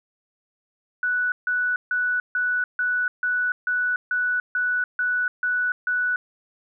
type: tone bursts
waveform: sine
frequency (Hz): 1480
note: F#6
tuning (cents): 0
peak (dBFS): -20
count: 12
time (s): 1.03-6.16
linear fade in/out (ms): 2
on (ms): 290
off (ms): 150
effects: none